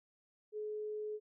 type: tone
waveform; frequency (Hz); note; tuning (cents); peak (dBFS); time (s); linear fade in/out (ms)
sine; 425.1; G#4; +40; -38; 0.52-1.2; 50
effects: none